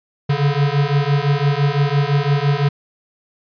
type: beating tone pair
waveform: square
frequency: 140 / 145.9 Hz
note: C#3 / D3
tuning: +18 / -11 cents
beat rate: 5.9 Hz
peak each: -18 dBFS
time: 0.29-2.69 s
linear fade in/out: 10 ms
effects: resampled to 11025 Hz